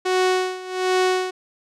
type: tone with tremolo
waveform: sawtooth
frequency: 370 Hz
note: F#4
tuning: in tune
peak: -12 dBFS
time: 0.05-1.31 s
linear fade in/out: 10 ms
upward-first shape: sine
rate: 1.3 Hz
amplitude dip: 85%
effects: low-pass 7000 Hz 12 dB/octave